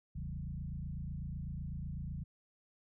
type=tone with frequency modulation; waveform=sine; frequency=106.6 Hz; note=G#2; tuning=46 cents sharp; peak=-38 dBFS; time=0.15-2.24 s; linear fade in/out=10 ms; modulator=28 Hz; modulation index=2.5; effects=none